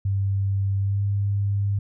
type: tone with pitch glide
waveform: sine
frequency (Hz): 98.2 to 100.44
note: G2 to G2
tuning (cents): +4 to +43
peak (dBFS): -20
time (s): 0.05-1.79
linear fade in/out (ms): 5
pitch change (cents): +39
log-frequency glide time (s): 0.79-1.03
effects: none